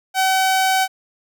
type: tone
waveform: sawtooth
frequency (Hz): 760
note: F#5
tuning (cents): +46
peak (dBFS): -11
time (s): 0.14-0.88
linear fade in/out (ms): 50
effects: none